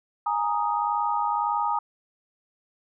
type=chord; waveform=sine; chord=Ab suspended second; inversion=none; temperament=equal; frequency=830.6 / 932.3 / 1244.5 Hz; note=Ab5 / Bb5 / Eb6; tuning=0 / 0 / 0 cents; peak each=-27 / -26 / -28 dBFS; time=0.26-1.79 s; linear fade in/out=5 ms; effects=none

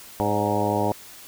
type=harmonic tone with a mistuned harmonic; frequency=103.83 Hz; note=G#2; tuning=in tune; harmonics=1 / 2 / 3 / 4 / 5 / 6 / 7 / 8 / 9; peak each=-29 / -29 / -29 / -29 / -29 / -29 / -29 / -29 / -29 dBFS; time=0.2-0.92 s; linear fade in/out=0 ms; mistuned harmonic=6; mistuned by=-57 cents; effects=white hiss -44 dBFS RMS until 1.27 s

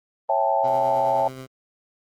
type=chord; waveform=sine; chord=A dominant seventh; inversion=first; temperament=just; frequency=550 / 660 / 792 / 880 Hz; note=C#5 / E5 / G5 / A5; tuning=-14 / +2 / +18 / 0 cents; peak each=-25 / -24 / -23 / -23 dBFS; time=0.29-1.28 s; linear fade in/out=5 ms
type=tone with tremolo; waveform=15% pulse; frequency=130.9 Hz; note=C3; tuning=1 cent sharp; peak=-28 dBFS; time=0.63-1.47 s; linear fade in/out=20 ms; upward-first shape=sine; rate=9.4 Hz; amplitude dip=30%
effects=Opus 24 kbps

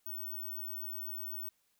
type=tone; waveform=sine; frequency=15804 Hz; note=B9; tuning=in tune; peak=-37 dBFS; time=0.06-1.49 s; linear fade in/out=0 ms; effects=tanh soft clip ceiling -34 dBFS + white hiss -75 dBFS RMS until 1.79 s

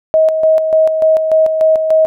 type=tone with tremolo; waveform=sine; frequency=634 Hz; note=D#5; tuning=32 cents sharp; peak=-6 dBFS; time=0.14-2.06 s; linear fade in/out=0 ms; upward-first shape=square; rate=3.4 Hz; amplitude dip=50%; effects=none

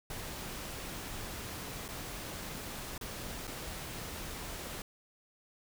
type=noise with dropouts; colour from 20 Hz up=pink; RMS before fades=-42 dBFS; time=0.1-4.82 s; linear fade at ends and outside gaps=2 ms; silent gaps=1.881-1.887 / 2.979-3.011 / 3.471-3.476 s; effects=none

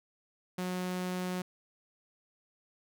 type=tone; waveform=sawtooth; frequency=182.1 Hz; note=F#3; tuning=27 cents flat; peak=-29 dBFS; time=0.58-1.42 s; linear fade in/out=5 ms; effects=none

